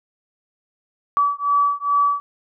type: beating tone pair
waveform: sine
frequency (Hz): 1146 / 1148.4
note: D6 / D6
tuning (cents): -43 / -39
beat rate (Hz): 2.4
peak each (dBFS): -19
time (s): 1.17-2.2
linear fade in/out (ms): 0
effects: none